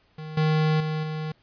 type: tone with level steps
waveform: square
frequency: 155.56 Hz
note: D#3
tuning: in tune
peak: -35 / -20 / -26 / -29 dBFS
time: 0.18-1.32 s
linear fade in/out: 5 ms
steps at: 0.37 / 0.8 / 1.03 s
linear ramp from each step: 5 ms
effects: pink hiss -63 dBFS RMS until 1.42 s + resampled to 11025 Hz